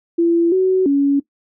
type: tone with pitch steps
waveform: sine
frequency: 338.1 / 374.7 / 280.7 Hz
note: E4 / F#4 / C#4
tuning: +44 / +22 / +22 cents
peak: -11 dBFS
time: 0.18-1.2 s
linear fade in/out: 10 ms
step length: 340 ms
effects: noise-tail reverb RT60 0.1 s tail -18 dB re dry